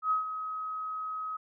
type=tone with ADSR envelope; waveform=sine; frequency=1270 Hz; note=D#6; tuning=35 cents sharp; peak=-23 dBFS; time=0.02-1.37 s; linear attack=89 ms; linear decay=130 ms; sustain=-10 dB; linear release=9 ms; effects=none